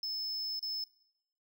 triangle tone with dropouts, 5230 Hz, E8, 15 cents flat, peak -33 dBFS, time 0.03-0.84 s, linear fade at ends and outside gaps 2 ms, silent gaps 0.594-0.627 s, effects noise-tail reverb RT60 0.7 s tail -17 dB re dry

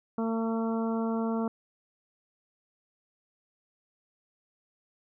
harmonic tone, 226.1 Hz, A3, 47 cents sharp, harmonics 1 / 2 / 3 / 4 / 5 / 6, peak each -28 / -34 / -38 / -40 / -42 / -44 dBFS, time 0.18-1.48 s, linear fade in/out 2 ms, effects none

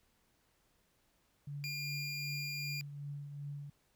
sine tone with tremolo, 143.5 Hz, D3, 40 cents flat, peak -39 dBFS, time 1.47-3.7 s, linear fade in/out 5 ms, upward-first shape triangle, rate 2.6 Hz, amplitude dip 50%
25% pulse tone, 2400 Hz, D7, 37 cents sharp, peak -35 dBFS, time 1.64-2.81 s, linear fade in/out 0 ms
effects pink hiss -74 dBFS RMS until 3.95 s

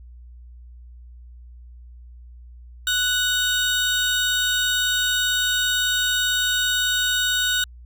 30% pulse tone pair together, 1480 / 3729 Hz, F#6 / A#7, 0 / 0 cents, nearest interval octave + major third, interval 1600 cents, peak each -19 / -20 dBFS, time 2.87-7.64 s, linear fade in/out 2 ms, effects added 60 Hz sine -40 dBFS peak until 7.85 s

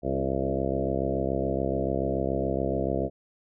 harmonic tone with a mistuned harmonic, 67 Hz, C2, 42 cents sharp, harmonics 1 / 2 / 3 / 4 / 5 / 6 / 7 / 8 / 9 / 10, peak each -34 / -34 / -34 / -34 / -34 / -34 / -34 / -34 / -34 / -34 dBFS, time 0.02-3.1 s, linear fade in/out 50 ms, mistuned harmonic 5, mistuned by +16 cents, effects none

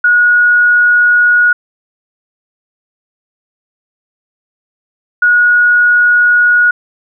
sine tone pair in turn, 1452 / 1452 Hz, F#6 / F#6, -33 / -33 cents, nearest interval unison, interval 0 cents, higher neither, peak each -5 dBFS, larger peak neither, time 0.04-1.53 / 5.22-6.71 s, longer neither, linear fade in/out 5 ms, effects none

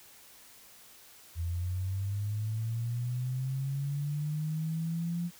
sine linear sweep, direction up, 82.41 to 174.5 Hz, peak -30 dBFS, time 1.35-5.31 s, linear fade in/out 50 ms, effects white hiss -55 dBFS RMS until 5.39 s

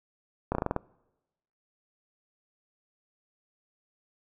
slowing click train, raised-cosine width 1 ms, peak -13 dBFS, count 7, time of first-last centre 0.52-0.763 s, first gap 30 ms, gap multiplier 1.12, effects noise-tail reverb RT60 1.0 s tail -25 dB re dry

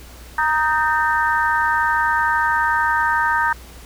harmonic tone with a mistuned harmonic, 311.1 Hz, D#4, in tune, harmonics 3 / 4 / 5 / 6, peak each -19 / -23 / -20 / -24 dBFS, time 0.38-3.53 s, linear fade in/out 5 ms, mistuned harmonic 6, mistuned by -48 cents, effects added 60 Hz sine -39 dBFS peak until 3.85 s + pink hiss -43 dBFS RMS until 3.85 s

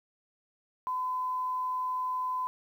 sine tone, 1014 Hz, B5, 45 cents sharp, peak -29 dBFS, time 0.87-2.47 s, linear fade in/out 0 ms, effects 10-bit

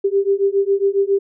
sine beating tone pair, 392 / 399.3 Hz, G4 / G4, 0 / +32 cents, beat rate 7.3 Hz, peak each -17 dBFS, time 0.04-1.19 s, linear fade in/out 10 ms, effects none

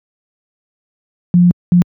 sine tone bursts at uneven times, 176.4 Hz, F3, 18 cents sharp, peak -5 dBFS, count 2, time 1.34-1.51 / 1.72-1.82 s, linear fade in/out 0 ms, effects high-pass 100 Hz 12 dB/octave

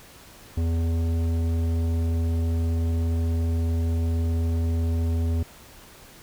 triangle tone with tanh clipping, 82.9 Hz, E2, 10 cents sharp, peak -23 dBFS, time 0.57-5.43 s, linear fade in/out 5 ms, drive 17 dB, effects pink hiss -48 dBFS RMS until 6.22 s

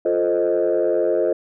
sine chord, F dominant seventh, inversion none, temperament equal with one note detuned, 349.2 / 440 / 521.7 / 622.3 Hz, F4 / A4 / C5 / Eb5, 0 / 0 / -5 / 0 cents, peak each -21 dBFS, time 0.05-1.33 s, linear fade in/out 5 ms, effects tanh soft clip ceiling -10 dBFS

